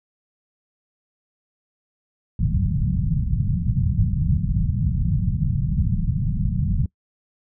white low-pass noise, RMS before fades -21 dBFS, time 2.39-6.86 s, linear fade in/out 2 ms, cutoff 180 Hz, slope 48 dB/octave, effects noise-tail reverb RT60 0.1 s tail -22 dB re dry

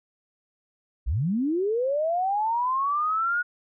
sine linear sweep, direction up, 46.07 to 1461 Hz, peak -22 dBFS, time 1.06-3.43 s, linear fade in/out 20 ms, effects none

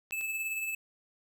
clicks, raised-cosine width 0.2 ms, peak -31 dBFS, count 2, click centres 0.109 / 0.211 s
square tone with tremolo, 2617 Hz, E7, 13 cents flat, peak -31 dBFS, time 0.12-0.75 s, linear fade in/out 5 ms, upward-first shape triangle, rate 18 Hz, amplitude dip 45%
effects none

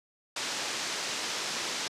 white low-pass noise, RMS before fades -34 dBFS, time 0.36-1.88 s, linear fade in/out 5 ms, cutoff 6600 Hz, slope 24 dB/octave, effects high-pass 200 Hz 12 dB/octave + resampled to 32000 Hz

